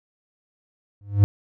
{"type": "tone with exponential growth", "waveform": "triangle", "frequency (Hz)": 101.3, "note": "G#2", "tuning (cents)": -43, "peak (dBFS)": -6, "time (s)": [1.01, 1.24], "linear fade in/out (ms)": 0, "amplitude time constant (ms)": 48, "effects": []}